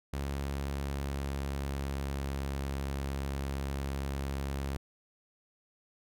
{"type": "tone with pitch glide", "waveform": "sawtooth", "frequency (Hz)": [69.6, 68.72], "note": ["C#2", "C#2"], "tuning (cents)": [8, -14], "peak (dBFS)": -29, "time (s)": [0.13, 4.77], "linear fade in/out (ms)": 5, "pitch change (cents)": -22, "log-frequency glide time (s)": [0.48, 2.55], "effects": []}